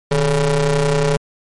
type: ring-modulated tone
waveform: 30% pulse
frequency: 138.2 Hz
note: C#3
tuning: 5 cents flat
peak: -8 dBFS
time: 0.11-1.17 s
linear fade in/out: 5 ms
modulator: 292 Hz
effects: MP3 48 kbps